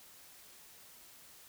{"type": "silence", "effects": ["white hiss -57 dBFS RMS until 1.48 s"]}